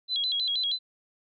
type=tone with vibrato; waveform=sine; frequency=3646 Hz; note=A#7; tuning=39 cents flat; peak=-25 dBFS; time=0.08-0.79 s; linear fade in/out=50 ms; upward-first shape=square; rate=6.3 Hz; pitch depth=170 cents each way; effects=none